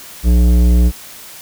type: tone with tanh clipping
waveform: sine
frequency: 59.7 Hz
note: A#1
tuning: 42 cents sharp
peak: -9 dBFS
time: 0.23-0.92 s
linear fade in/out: 50 ms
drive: 14 dB
effects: white hiss -35 dBFS RMS until 1.41 s